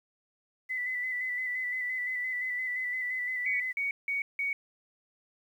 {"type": "tone with vibrato", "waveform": "sine", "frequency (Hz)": 2000, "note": "B6", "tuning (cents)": 21, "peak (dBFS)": -30, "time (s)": [0.69, 3.73], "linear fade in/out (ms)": 20, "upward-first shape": "square", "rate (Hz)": 5.8, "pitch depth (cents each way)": 26}
{"type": "tone bursts", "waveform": "sine", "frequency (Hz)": 2240, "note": "C#7", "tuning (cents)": 18, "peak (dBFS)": -28, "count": 4, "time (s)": [3.46, 4.53], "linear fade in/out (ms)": 2, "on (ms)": 140, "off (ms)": 170}
{"effects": ["10-bit"]}